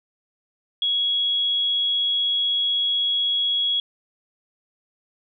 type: tone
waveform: sine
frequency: 3332 Hz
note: G#7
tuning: 5 cents sharp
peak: -19 dBFS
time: 0.82-3.8 s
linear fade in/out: 2 ms
effects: none